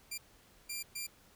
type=tone bursts at uneven times; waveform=10% pulse; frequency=2379 Hz; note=D7; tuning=22 cents sharp; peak=-29 dBFS; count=3; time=0.11-0.18 / 0.69-0.83 / 0.95-1.07 s; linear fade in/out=10 ms; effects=pink hiss -63 dBFS RMS until 1.35 s